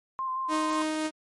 sine tone with vibrato, 1046.5 Hz, C6, in tune, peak -28 dBFS, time 0.19-0.82 s, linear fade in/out 0 ms, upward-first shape square, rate 5.8 Hz, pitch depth 16 cents each way
sawtooth tone with tremolo, 311.2 Hz, D#4, in tune, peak -22 dBFS, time 0.48-1.11 s, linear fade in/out 50 ms, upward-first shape triangle, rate 3.7 Hz, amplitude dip 25%
effects MP3 48 kbps

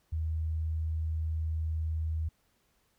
sine tone, 79.6 Hz, D#2, 40 cents sharp, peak -29 dBFS, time 0.12-2.29 s, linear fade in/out 10 ms, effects pink hiss -72 dBFS RMS until 2.98 s

